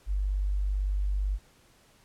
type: tone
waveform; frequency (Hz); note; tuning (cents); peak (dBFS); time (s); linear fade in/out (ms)
sine; 49; G1; 0; -25; 0.06-1.39; 50
effects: pink hiss -61 dBFS RMS until 2.04 s + low-pass 12000 Hz 12 dB/octave